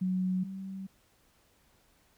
sine tone pair in turn, 185 / 192.02 Hz, F#3 / G3, 0 / -35 cents, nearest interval minor second, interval 65 cents, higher second, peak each -27 / -37 dBFS, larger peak first, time 0.01-0.44 / 0.44-0.87 s, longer neither, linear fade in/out 10 ms, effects pink hiss -67 dBFS RMS until 2.17 s

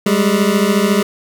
25% pulse beating tone pair, 196 / 210 Hz, G3 / G#3, 0 / +19 cents, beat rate 14 Hz, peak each -11 dBFS, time 0.06-1.03 s, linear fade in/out 5 ms, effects 7-bit

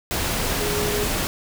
sine tone in noise, 415.2 Hz, G#4, in tune, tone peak -25 dBFS, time 0.61-1.05 s, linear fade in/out 0 ms, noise pink, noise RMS -24 dBFS, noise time 0.11-1.27 s, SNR -4 dB, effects none

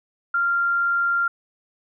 sine tone, 1389 Hz, F6, 10 cents flat, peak -18 dBFS, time 0.34-1.28 s, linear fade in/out 5 ms, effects none

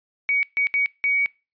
sine tone bursts at uneven times, 2252 Hz, C#7, 27 cents sharp, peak -18 dBFS, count 4, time 0.29-0.43 / 0.57-0.67 / 0.74-0.86 / 1.04-1.26 s, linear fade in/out 0 ms, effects noise-tail reverb RT60 0.3 s tail -24 dB re dry + resampled to 11025 Hz

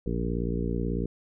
harmonic tone with a mistuned harmonic, 58.27 Hz, A#1, in tune, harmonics 1 / 2 / 3 / 4 / 5 / 6 / 7 / 8, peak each -31 / -35 / -32 / -35 / -36 / -39 / -36 / -38 dBFS, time 0.06-1.06 s, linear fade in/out 5 ms, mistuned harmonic 1, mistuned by -89 cents, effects none

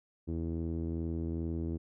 sawtooth tone with low-pass filter, 82.41 Hz, E2, in tune, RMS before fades -35 dBFS, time 0.27-1.78 s, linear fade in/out 20 ms, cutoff 330 Hz, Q 2.8, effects none

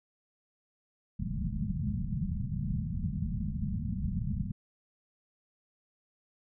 white low-pass noise, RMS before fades -33 dBFS, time 1.19-4.52 s, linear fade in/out 10 ms, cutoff 220 Hz, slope 96 dB/octave, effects none

